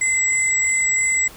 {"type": "tone pair together", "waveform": "sine", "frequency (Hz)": [2058, 7801], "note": ["C7", "B8"], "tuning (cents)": [-29, -22], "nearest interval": "octave + major seventh", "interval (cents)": 2307, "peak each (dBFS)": -19, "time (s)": [0.01, 1.28], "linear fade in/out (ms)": 5, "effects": ["pink hiss -42 dBFS RMS until 1.36 s"]}